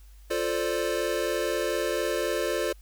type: chord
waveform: square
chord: D minor seventh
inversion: first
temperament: equal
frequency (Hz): 349.2 / 440 / 523.3 / 587.3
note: F4 / A4 / C5 / D5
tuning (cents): 0 / 0 / 0 / 0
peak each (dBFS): -32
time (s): 0.3-2.73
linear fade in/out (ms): 10
effects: added 50 Hz sine -47 dBFS peak until 2.81 s + white hiss -62 dBFS RMS until 2.81 s